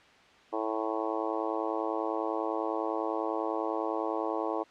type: harmonic tone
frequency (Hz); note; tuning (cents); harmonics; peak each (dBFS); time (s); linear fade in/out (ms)
110; A2; 0; 3 / 4 / 5 / 6 / 7 / 8 / 9 / 10; -35 / -36 / -37 / -38 / -38 / -39 / -40 / -40; 0.52-4.64; 20
effects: white hiss -57 dBFS RMS until 4.7 s + low-pass 3000 Hz 12 dB/octave